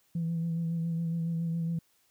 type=tone with vibrato; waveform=sine; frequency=166.3 Hz; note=E3; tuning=16 cents sharp; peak=-27 dBFS; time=0.15-1.79 s; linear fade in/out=5 ms; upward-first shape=sine; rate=7.2 Hz; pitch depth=26 cents each way; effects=tanh soft clip ceiling -25 dBFS + white hiss -69 dBFS RMS until 2.1 s